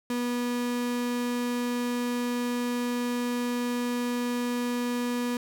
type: tone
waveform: 35% pulse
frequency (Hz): 243.2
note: B3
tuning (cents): -26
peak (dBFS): -25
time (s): 0.1-5.37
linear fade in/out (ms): 2
effects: none